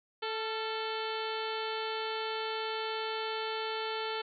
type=harmonic tone with a mistuned harmonic; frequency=439.7 Hz; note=A4; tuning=1 cent flat; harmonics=1 / 2 / 3 / 4 / 5 / 6 / 7 / 8 / 9 / 10; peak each=-37 / -39 / -41 / -45 / -46 / -46 / -43 / -46 / -50 / -47 dBFS; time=0.22-4.22 s; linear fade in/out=10 ms; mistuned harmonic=3; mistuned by=+51 cents; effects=none